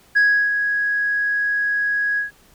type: tone with ADSR envelope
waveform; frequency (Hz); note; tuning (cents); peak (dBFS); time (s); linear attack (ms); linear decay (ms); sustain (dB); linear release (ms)
sine; 1661.2; G#6; 0; -9; 0.15-2.31; 20; 330; -8; 130
effects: tanh soft clip ceiling -10 dBFS + pink hiss -53 dBFS RMS until 2.54 s